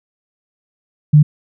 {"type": "tone", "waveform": "sine", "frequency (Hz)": 149.9, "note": "D3", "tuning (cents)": 36, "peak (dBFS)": -4, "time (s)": [1.13, 1.23], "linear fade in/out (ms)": 10, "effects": []}